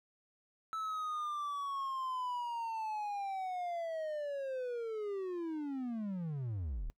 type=linear sweep; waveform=triangle; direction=down; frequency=1316 to 30.09 Hz; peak=-34 dBFS; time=0.73-6.9 s; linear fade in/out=0 ms; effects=noise-tail reverb RT60 0.1 s tail -22 dB re dry